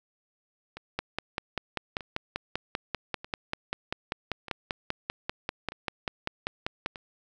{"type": "two click trains", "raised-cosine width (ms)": 0.3, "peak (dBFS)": [-13, -24], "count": [31, 6], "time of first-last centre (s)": [[0.99, 6.861], [0.77, 6.958]], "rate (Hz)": [5.11, 0.808], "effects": []}